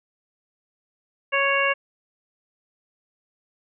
harmonic tone, 554.4 Hz, C#5, in tune, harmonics 1 / 2 / 3 / 4 / 5, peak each -25 / -25 / -25 / -25 / -25 dBFS, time 1.32-1.74 s, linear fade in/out 20 ms, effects none

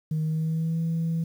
sine tone with pitch glide, 156.3 to 164.45 Hz, D#3 to E3, +8 to -4 cents, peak -22 dBFS, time 0.11-1.24 s, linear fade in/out 5 ms, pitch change +88 cents, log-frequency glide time 0.23-0.79 s, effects tanh soft clip ceiling -21 dBFS + 9-bit

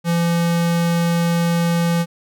square tone, 169.9 Hz, F3, 47 cents flat, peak -16 dBFS, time 0.04-2.06 s, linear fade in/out 50 ms, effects none

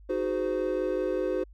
triangle chord, Ab dominant seventh, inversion second, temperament equal with one note detuned, 311.1 / 370 / 415.3 / 515.5 Hz, Eb4 / Gb4 / Ab4 / C5, 0 / 0 / 0 / -26 cents, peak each -32 / -28 / -33 / -28 dBFS, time 0.09-1.44 s, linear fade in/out 10 ms, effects added 50 Hz sine -48 dBFS peak until 1.53 s

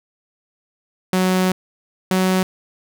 sawtooth tone pair in turn, 185.3 / 186.48 Hz, F#3 / F#3, +3 / +14 cents, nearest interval unison, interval 11 cents, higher second, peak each -11 dBFS, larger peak neither, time 1.13-1.52 / 2.11-2.43 s, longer first, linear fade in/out 2 ms, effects none

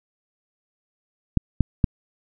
clicks, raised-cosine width 5 ms, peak -4 dBFS, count 3, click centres 1.373 / 1.607 / 1.842 s, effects none

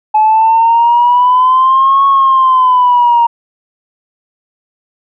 sine exponential two-way sweep, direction up then down, 855 to 1104 to 933 Hz, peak -4 dBFS, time 0.14-3.27 s, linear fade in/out 10 ms, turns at 2.06 s, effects tanh soft clip ceiling -1 dBFS

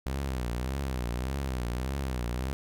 sawtooth tone with vibrato, 64 Hz, C2, 38 cents flat, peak -26 dBFS, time 0.06-2.53 s, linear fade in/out 0 ms, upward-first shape triangle, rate 1.7 Hz, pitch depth 160 cents each way, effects none

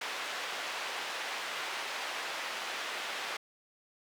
white band-pass noise, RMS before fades -38 dBFS, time 0.01-3.37 s, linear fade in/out 5 ms, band 520 to 2900 Hz, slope 12 dB/octave, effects none

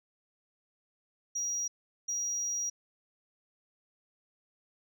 sine tone bursts at uneven times, 5740 Hz, F8, 47 cents sharp, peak -29 dBFS, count 2, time 1.35-1.68 / 2.08-2.7 s, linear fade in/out 10 ms, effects tanh soft clip ceiling -28 dBFS

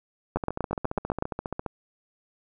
two click trains, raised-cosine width 1 ms, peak -11 / -16 dBFS, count 8 / 20, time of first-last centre 0.36-1.224 / 0.37-1.663 s, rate 8.1 / 14.7 Hz, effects none

